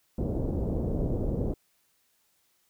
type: low-pass noise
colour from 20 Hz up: pink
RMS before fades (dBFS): -29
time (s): 0.18-1.54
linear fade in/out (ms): 5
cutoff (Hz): 530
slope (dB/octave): 24
effects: white hiss -70 dBFS RMS until 2.69 s